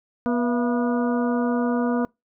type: harmonic tone with a mistuned harmonic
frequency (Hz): 242.8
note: B3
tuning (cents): -29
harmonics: 1 / 2 / 3 / 4 / 5 / 6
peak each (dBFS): -21 / -27 / -31 / -33 / -35 / -37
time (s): 0.26-2.05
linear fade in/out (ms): 0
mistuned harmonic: 3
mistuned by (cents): -110
effects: noise-tail reverb RT60 0.2 s tail -25 dB re dry